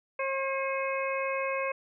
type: harmonic tone with a mistuned harmonic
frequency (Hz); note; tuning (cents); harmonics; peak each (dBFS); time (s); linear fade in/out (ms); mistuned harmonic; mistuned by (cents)
539; C#5; -49; 1 / 2 / 3 / 4 / 5; -31 / -34 / -40 / -37 / -37; 0.19-1.72; 5; 5; -100
effects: none